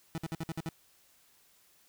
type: tone bursts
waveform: 30% pulse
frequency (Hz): 162.7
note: E3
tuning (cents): -22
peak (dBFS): -31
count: 7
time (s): 0.15-0.69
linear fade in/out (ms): 0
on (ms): 30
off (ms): 55
effects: white hiss -65 dBFS RMS until 1.88 s